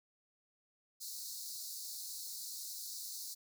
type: high-pass noise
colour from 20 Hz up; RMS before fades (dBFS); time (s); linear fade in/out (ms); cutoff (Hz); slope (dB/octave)
pink; -45; 1-3.35; 20; 4000; 96
effects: none